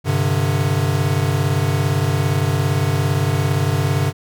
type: chord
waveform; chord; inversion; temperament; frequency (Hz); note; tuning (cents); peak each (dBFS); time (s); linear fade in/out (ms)
square; G suspended fourth; none; equal with one note detuned; 98 / 130.81 / 148.37; G2 / C3 / D3; 0 / 0 / +18; -21; 0.04-4.13; 50
effects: none